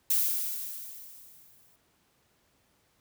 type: noise with exponential decay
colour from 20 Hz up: violet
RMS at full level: -24 dBFS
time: 0.1-1.76 s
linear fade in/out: 5 ms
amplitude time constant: 360 ms
effects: pink hiss -69 dBFS RMS until 3 s + high-pass 60 Hz 12 dB/octave